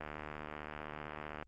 click train, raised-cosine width 0.5 ms, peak -27 dBFS, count 108, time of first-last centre 0.01-1.425 s, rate 75.6 Hz, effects added 50 Hz sine -62 dBFS peak until 1.47 s + Opus 24 kbps

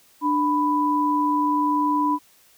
sine tone pair together, 296.5 / 992 Hz, D4 / B5, +17 / +7 cents, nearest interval octave + major sixth, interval 2090 cents, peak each -22 / -20 dBFS, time 0.21-2.19 s, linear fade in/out 50 ms, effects white hiss -56 dBFS RMS until 2.57 s

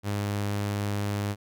sawtooth tone, 102.1 Hz, G#2, 29 cents flat, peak -23 dBFS, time 0.03-1.36 s, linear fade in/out 50 ms, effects none

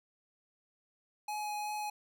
square tone with vibrato, 840 Hz, G#5, 19 cents sharp, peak -36 dBFS, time 1.28-1.9 s, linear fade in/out 5 ms, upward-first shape triangle, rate 2.7 Hz, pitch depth 10 cents each way, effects none

